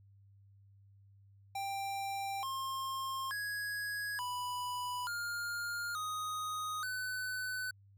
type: tone with pitch steps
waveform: square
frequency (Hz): 788 / 1067 / 1664 / 988 / 1411 / 1248 / 1505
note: G5 / C6 / G#6 / B5 / F6 / D#6 / F#6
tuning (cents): +9 / +34 / +3 / 0 / +17 / +5 / +29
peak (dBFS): -37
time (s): 1.55-7.71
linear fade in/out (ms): 5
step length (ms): 880
effects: added 99 Hz sine -59 dBFS peak until 7.97 s